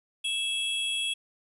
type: tone pair together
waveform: square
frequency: 2637 / 3322 Hz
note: E7 / G#7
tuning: 0 / 0 cents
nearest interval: major third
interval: 400 cents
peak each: -34 / -29 dBFS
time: 0.24-1.14 s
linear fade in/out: 10 ms
effects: resampled to 24000 Hz + 10-bit